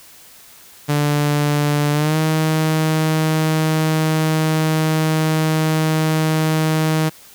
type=tone with pitch glide; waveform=sawtooth; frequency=146.83 to 157.37 Hz; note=D3 to D#3; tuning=0 to +20 cents; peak=-11 dBFS; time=0.88-7.1 s; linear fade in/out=20 ms; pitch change=+120 cents; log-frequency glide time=1.92-2.17 s; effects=white hiss -44 dBFS RMS until 7.34 s